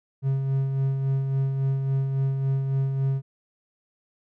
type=tone with tremolo; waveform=triangle; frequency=135.3 Hz; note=C#3; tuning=42 cents flat; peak=-18 dBFS; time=0.22-3.22 s; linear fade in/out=50 ms; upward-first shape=sine; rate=3.6 Hz; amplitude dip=40%; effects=none